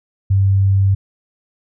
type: tone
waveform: sine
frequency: 97.5 Hz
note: G2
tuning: 9 cents flat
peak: -10 dBFS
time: 0.3-0.95 s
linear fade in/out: 10 ms
effects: none